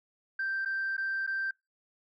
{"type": "tone with dropouts", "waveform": "sine", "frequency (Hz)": 1568, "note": "G6", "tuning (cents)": 0, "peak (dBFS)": -28, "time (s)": [0.39, 1.51], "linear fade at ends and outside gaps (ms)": 5, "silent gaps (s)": [[0.65, 0.657], [0.968, 0.978], [1.266, 1.274]], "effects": ["noise-tail reverb RT60 0.2 s tail -24 dB re dry", "tanh soft clip ceiling -26 dBFS"]}